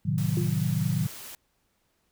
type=chord; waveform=sine; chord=A diminished seventh; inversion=none; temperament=equal; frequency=110 / 130.81 / 155.56 / 185 Hz; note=A2 / C3 / Eb3 / Gb3; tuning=0 / 0 / 0 / 0 cents; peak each=-30 / -30 / -27 / -30 dBFS; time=0.05-1.07 s; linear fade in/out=10 ms
type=noise; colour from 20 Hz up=white; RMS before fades=-42 dBFS; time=0.18-1.35 s; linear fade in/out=0 ms
type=tone with exponential decay; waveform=sine; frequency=349.2 Hz; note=F4; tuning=in tune; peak=-27 dBFS; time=0.37-0.65 s; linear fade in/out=1 ms; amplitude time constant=59 ms
effects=pink hiss -72 dBFS RMS until 2.11 s